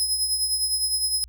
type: tone with tremolo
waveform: 20% pulse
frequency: 5100 Hz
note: D#8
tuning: 42 cents sharp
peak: -14 dBFS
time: 0-1.24 s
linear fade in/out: 0 ms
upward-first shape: triangle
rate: 9.8 Hz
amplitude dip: 60%
effects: added 60 Hz sine -44 dBFS peak until 1.28 s